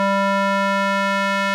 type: tone with band-pass filter sweep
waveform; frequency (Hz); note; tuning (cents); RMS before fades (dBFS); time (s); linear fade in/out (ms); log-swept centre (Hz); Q
square; 197.1; G3; +10; -19; 0-1.54; 0; 1000 to 1700; 1.1
effects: none